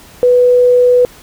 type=tone; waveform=sine; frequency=493.9 Hz; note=B4; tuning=in tune; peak=-5 dBFS; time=0.23-1.05 s; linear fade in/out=0 ms; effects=pink hiss -39 dBFS RMS until 1.22 s